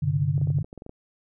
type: chord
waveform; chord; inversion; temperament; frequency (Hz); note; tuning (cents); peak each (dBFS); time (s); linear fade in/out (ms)
sine; G suspended fourth; none; equal with one note detuned; 98 / 132.26 / 146.83; G2 / C3 / D3; 0 / +19 / 0; -28 / -26 / -23; 0.02-0.63; 10
type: clicks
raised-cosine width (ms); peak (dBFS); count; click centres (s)
2; -27; 11; 0.379 / 0.415 / 0.473 / 0.503 / 0.586 / 0.645 / 0.729 / 0.777 / 0.821 / 0.864 / 0.894
effects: none